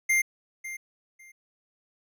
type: tone with echo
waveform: square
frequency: 2100 Hz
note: C7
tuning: 6 cents sharp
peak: -21 dBFS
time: 0.09-0.22 s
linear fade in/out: 10 ms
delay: 550 ms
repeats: 2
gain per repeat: -14 dB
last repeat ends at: 1.32 s
effects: resampled to 32000 Hz

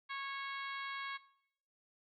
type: harmonic tone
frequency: 550 Hz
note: C#5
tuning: 14 cents flat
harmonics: 2 / 3 / 4 / 5 / 6 / 7 / 8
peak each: -43 / -46 / -44 / -55 / -51 / -53 / -58 dBFS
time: 0.09-1.18 s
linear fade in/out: 20 ms
effects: noise-tail reverb RT60 0.7 s tail -19 dB re dry + MP3 64 kbps

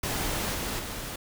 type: noise with level steps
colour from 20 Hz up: pink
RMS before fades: -30 / -32 / -36 dBFS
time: 0.03-1.16 s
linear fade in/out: 5 ms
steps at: 0.54 / 0.79 s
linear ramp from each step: 5 ms
effects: none

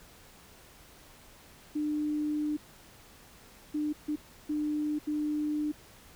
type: tone bursts at uneven times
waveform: sine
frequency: 300 Hz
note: D4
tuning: 37 cents sharp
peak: -28 dBFS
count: 5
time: 1.75-2.57 / 3.74-3.93 / 4.08-4.16 / 4.49-4.99 / 5.07-5.72 s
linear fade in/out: 10 ms
effects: pink hiss -55 dBFS RMS until 6.15 s

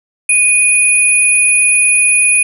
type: tone pair together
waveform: sine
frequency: 2473 / 9915 Hz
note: D#7 / D#9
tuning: -11 / -7 cents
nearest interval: 2 octaves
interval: 2404 cents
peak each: -10 dBFS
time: 0.29-2.43 s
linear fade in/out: 5 ms
effects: none

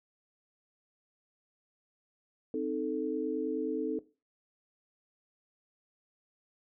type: chord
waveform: sine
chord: A diminished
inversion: first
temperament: equal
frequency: 261.6 / 311.1 / 440 Hz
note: C4 / Eb4 / A4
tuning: 0 / 0 / 0 cents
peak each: -36 / -35 / -33 dBFS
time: 2.54-3.99 s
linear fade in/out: 2 ms
effects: noise-tail reverb RT60 0.3 s tail -17 dB re dry

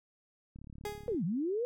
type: click train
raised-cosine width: 5 ms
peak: -37 dBFS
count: 22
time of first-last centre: 0.56-1.147 s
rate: 35.8 Hz
type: tone with exponential decay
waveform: 30% pulse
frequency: 415.3 Hz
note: G#4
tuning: in tune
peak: -31 dBFS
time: 0.85-1.22 s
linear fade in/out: 2 ms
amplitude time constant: 79 ms
type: linear two-way sweep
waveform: sine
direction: down then up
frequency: 500 to 151.9 to 500 Hz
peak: -30 dBFS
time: 1.08-1.65 s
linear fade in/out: 0 ms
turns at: 1.24 s
effects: none

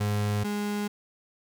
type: tone pair in turn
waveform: 35% pulse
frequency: 103.83 / 206.5 Hz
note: G#2 / G#3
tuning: 0 / -10 cents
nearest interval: octave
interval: 1190 cents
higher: second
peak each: -23 / -26 dBFS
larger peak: first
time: 0-0.44 / 0.44-0.88 s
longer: neither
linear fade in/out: 10 ms
effects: none

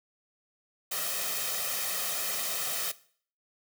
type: noise with comb filter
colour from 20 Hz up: white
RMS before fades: -32 dBFS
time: 0.91-2.92 s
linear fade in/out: 10 ms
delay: 1.6 ms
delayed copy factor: +0.7
effects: noise-tail reverb RT60 0.5 s tail -18 dB re dry + high-pass 200 Hz 12 dB/octave

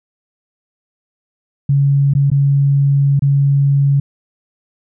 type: tone with dropouts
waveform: sine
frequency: 140 Hz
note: C#3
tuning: 18 cents sharp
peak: -9 dBFS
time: 1.69-4 s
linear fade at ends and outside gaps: 5 ms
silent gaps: 2.137-2.15 / 2.302-2.315 / 3.194-3.221 s
effects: none

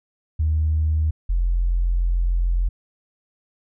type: tone pair in turn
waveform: sine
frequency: 77.9 / 43.46 Hz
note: D#2 / F1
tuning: +3 / -8 cents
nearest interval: minor seventh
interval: 1011 cents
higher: first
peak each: -16 dBFS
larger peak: neither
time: 0.39-1.11 / 1.29-2.69 s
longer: second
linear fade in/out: 10 ms
effects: tanh soft clip ceiling -12 dBFS

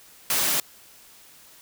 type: high-pass noise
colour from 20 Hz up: white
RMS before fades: -23 dBFS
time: 0.3-0.6 s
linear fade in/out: 2 ms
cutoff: 130 Hz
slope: 48 dB/octave
effects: white hiss -51 dBFS RMS until 1.61 s

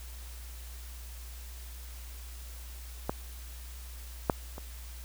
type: clicks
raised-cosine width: 1 ms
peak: -15 / -9 / -27 dBFS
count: 3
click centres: 3.095 / 4.298 / 4.581 s
effects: added 60 Hz sine -42 dBFS peak until 5.04 s + white hiss -51 dBFS RMS until 5.04 s

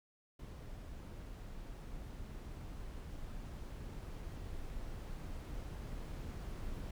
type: noise with level ramp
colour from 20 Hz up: brown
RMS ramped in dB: -48 to -43 dBFS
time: 0.39-6.91 s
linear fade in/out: 5 ms
effects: none

